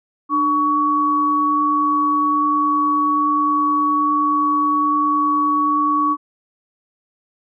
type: tone pair together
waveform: sine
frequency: 298.4 / 1124.7 Hz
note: D4 / C#6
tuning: +28 / +25 cents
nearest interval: octave + major seventh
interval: 2297 cents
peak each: -21 / -15 dBFS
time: 0.29-6.17 s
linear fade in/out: 50 ms
effects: none